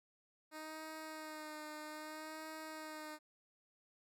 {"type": "tone with vibrato", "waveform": "10% pulse", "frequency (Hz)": 309.5, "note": "D#4", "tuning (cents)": -9, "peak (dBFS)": -38, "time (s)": [0.51, 3.19], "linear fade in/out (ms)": 50, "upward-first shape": "sine", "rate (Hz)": 0.62, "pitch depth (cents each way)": 29, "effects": []}